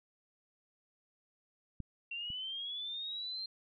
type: clicks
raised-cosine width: 5 ms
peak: -28 / -37 dBFS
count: 2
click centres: 1.803 / 2.303 s
type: linear sweep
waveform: sine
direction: up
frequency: 2725 to 4186 Hz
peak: -38 dBFS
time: 2.11-3.46 s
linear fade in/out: 5 ms
effects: none